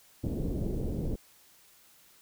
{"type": "low-pass noise", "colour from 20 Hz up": "pink", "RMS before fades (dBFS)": -32, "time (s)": [0.23, 1.16], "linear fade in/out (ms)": 10, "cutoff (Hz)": 450, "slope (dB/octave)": 24, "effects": ["white hiss -60 dBFS RMS until 2.21 s"]}